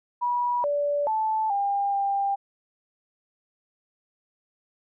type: tone with pitch steps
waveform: sine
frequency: 971 / 579 / 874 / 801 / 795 Hz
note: B5 / D5 / A5 / G5 / G5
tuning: -30 / -25 / -12 / +37 / +24 cents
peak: -22 dBFS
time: 0.21-2.36 s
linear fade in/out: 20 ms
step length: 430 ms
effects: none